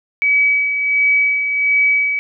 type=tone with tremolo; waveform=sine; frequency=2279 Hz; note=C#7; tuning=47 cents sharp; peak=-10 dBFS; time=0.22-2.19 s; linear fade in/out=0 ms; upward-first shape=sine; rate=1.4 Hz; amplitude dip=50%; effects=none